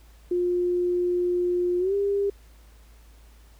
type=tone with pitch glide; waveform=sine; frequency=354.9 to 400.7 Hz; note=F4 to G4; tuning=+28 to +38 cents; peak=-21 dBFS; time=0.31-2.3 s; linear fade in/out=5 ms; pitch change=+210 cents; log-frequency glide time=1.79-1.94 s; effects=added 55 Hz sine -49 dBFS peak until 3.59 s + pink hiss -59 dBFS RMS until 3.59 s